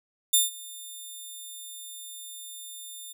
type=tone with ADSR envelope; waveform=5% pulse; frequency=3600 Hz; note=A7; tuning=39 cents sharp; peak=-9 dBFS; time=0.33-3.13 s; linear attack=11 ms; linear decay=160 ms; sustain=-23 dB; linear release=11 ms; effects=none